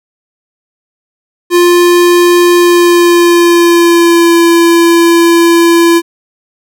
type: tone with pitch glide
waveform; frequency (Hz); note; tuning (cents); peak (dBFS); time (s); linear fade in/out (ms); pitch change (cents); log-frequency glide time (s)
square; 350.3 to 338.2; F4 to E4; +5 to +44; -4; 1.5-6.02; 50; -61; 2.55-4.38
effects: none